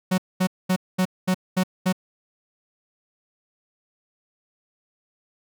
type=tone bursts; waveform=45% pulse; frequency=185 Hz; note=F#3; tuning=in tune; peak=-18 dBFS; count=7; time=0.11-1.927 s; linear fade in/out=10 ms; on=71 ms; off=220 ms; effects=none